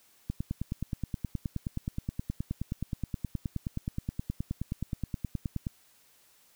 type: click train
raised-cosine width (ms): 5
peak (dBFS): -19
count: 52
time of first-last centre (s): 0.3-5.668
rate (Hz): 9.5
effects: white hiss -63 dBFS RMS until 6.55 s